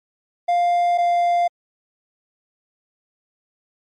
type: tone pair in turn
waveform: triangle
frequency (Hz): 700 / 697.2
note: F5 / F5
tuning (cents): +4 / -3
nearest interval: unison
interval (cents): 7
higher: first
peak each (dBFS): -13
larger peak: neither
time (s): 0.48-0.98 / 0.98-1.48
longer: neither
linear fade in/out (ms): 10
effects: MP3 48 kbps